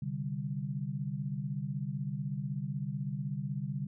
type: chord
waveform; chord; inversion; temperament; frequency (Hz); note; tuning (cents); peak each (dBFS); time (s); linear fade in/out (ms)
sine; C suspended second; none; equal; 130.81 / 146.83 / 196; C3 / D3 / G3; 0 / 0 / 0; -38 / -36 / -39; 0.02-3.87; 5
effects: none